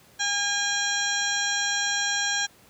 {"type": "harmonic tone", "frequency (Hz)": 812, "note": "G#5", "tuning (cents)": -39, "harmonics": [1, 2, 3, 4, 5, 7, 8, 9], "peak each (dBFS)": [-34, -27, -37, -31, -32, -30, -40, -36], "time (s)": [0.19, 2.47], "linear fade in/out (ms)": 20, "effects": ["pink hiss -55 dBFS RMS until 2.69 s", "high-pass 80 Hz 12 dB/octave"]}